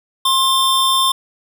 square tone pair together, 1061 / 3569 Hz, C6 / A7, +24 / +24 cents, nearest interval octave + major sixth, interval 2100 cents, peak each -16 / -16 dBFS, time 0.25-1.12 s, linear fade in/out 5 ms, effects none

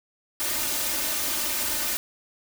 white noise with comb filter, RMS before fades -27 dBFS, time 0.4-1.97 s, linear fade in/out 0 ms, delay 3.3 ms, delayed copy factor +0.75, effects none

